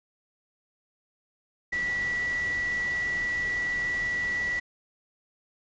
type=tone in noise; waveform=sine; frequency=1951 Hz; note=B6; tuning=22 cents flat; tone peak=-26 dBFS; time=1.72-4.6 s; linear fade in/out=10 ms; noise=pink; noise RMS=-41 dBFS; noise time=1.72-4.6 s; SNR=+12 dB; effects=resampled to 16000 Hz